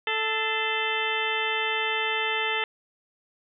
harmonic tone with a mistuned harmonic, 440 Hz, A4, in tune, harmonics 1 / 2 / 3 / 4 / 5 / 6 / 7 / 8, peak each -33 / -32 / -34 / -32 / -31 / -31 / -33 / -36 dBFS, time 0.07-2.64 s, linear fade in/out 2 ms, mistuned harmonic 5, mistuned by -110 cents, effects none

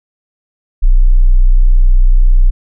sine tone, 30.87 Hz, B0, in tune, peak -3 dBFS, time 0.82-2.51 s, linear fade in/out 20 ms, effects none

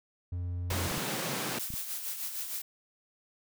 triangle tone, 88.4 Hz, F2, 22 cents sharp, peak -30 dBFS, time 0.32-0.88 s, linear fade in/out 5 ms
pink high-pass noise, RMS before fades -34 dBFS, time 0.7-1.59 s, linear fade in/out 5 ms, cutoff 120 Hz, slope 96 dB/octave
clicks, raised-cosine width 5 ms, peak -29 dBFS, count 5, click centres 0.717 / 0.913 / 0.978 / 1.704 / 1.739 s
blue noise with tremolo, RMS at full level -35 dBFS, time 1.59-2.62 s, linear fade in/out 5 ms, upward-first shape sine, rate 6.5 Hz, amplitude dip 50%
effects none

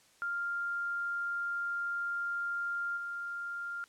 sine tone with level steps, 1396.9 Hz, F6, in tune, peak -32 / -36 dBFS, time 0.22-3.84 s, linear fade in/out 0 ms, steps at 2.96 s, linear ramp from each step 20 ms, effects white hiss -64 dBFS RMS until 3.88 s + low-pass 9000 Hz 12 dB/octave

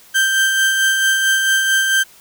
35% pulse tone with tremolo, 1568 Hz, G6, in tune, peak -10 dBFS, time 0.14-2.04 s, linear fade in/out 20 ms, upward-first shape sine, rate 4.5 Hz, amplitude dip 35%, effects white hiss -46 dBFS RMS until 2.2 s

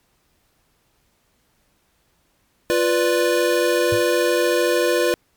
square chord, B diminished, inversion second, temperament equal, 349.2 / 493.9 / 587.3 Hz, F4 / B4 / D5, 0 / 0 / 0 cents, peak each -21 / -20 / -23 dBFS, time 2.7-5.14 s, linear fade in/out 0 ms
sine tone with exponential decay, 107.1 Hz, A2, 46 cents flat, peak -19 dBFS, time 3.92-4.04 s, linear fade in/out 5 ms, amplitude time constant 26 ms
effects pink hiss -64 dBFS RMS until 5.36 s + MP3 96 kbps

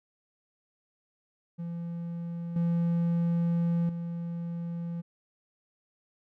triangle tone with level steps, 170 Hz, F3, 46 cents flat, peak -31 / -22 / -30 dBFS, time 1.58-5.02 s, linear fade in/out 20 ms, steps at 2.56 / 3.89 s, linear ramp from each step 2 ms, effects none

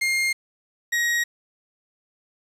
40% pulse tone pair in turn, 2124 / 1892.3 Hz, C7 / A#6, +25 / +25 cents, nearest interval major second, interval 200 cents, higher first, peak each -19 dBFS, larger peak neither, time 0.01-0.33 / 0.92-1.24 s, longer neither, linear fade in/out 10 ms, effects low-pass 11000 Hz 12 dB/octave + 8-bit

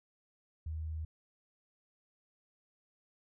sine tone, 78.9 Hz, D#2, 25 cents sharp, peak -36 dBFS, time 0.66-1.05 s, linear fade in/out 5 ms, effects none

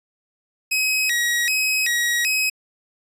sawtooth tone with vibrato, 2200 Hz, C#7, 14 cents flat, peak -15 dBFS, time 0.71-2.5 s, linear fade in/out 10 ms, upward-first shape square, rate 1.3 Hz, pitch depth 250 cents each way, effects resampled to 32000 Hz

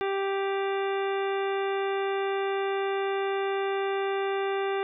harmonic tone with a mistuned harmonic, 392 Hz, G4, in tune, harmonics 1 / 2 / 3 / 4 / 5 / 6 / 7 / 9, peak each -27 / -33 / -37 / -39 / -41 / -43 / -44 / -46 dBFS, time 0.01-4.83 s, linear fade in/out 0 ms, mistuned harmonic 7, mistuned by +24 cents, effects none

